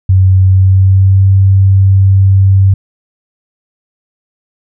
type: tone with pitch glide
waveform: sine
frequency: 94.2 to 96.68 Hz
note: F#2 to G2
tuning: +32 to -23 cents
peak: -3 dBFS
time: 0.09-2.74 s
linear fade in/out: 5 ms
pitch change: +45 cents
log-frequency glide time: 0.42-1.27 s
effects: none